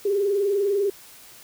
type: tone with vibrato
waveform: sine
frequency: 400 Hz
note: G4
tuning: 35 cents sharp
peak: -19 dBFS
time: 0.05-0.9 s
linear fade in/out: 5 ms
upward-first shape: sine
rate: 20 Hz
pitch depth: 76 cents each way
effects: white hiss -47 dBFS RMS until 1.43 s